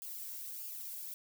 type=noise with flanger; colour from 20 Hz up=violet; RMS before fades=-44 dBFS; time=0.02-1.14 s; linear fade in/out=0 ms; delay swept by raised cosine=0.5 to 1.7 ms; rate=1.6 Hz; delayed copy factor=-0.6; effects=none